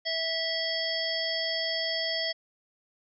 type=harmonic tone; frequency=655 Hz; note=E5; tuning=11 cents flat; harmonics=1 / 3 / 5 / 7 / 8; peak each=-34 / -34 / -34 / -34 / -34 dBFS; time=0.05-2.33 s; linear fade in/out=20 ms; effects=none